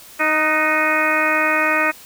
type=harmonic tone with a mistuned harmonic; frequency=311.1 Hz; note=D#4; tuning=in tune; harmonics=1 / 2 / 3 / 4 / 5 / 6 / 7 / 8; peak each=-26 / -23 / -26 / -22 / -23 / -21 / -25 / -22 dBFS; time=0.19-1.92 s; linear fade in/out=20 ms; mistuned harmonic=5; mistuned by=-50 cents; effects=white hiss -42 dBFS RMS until 2.05 s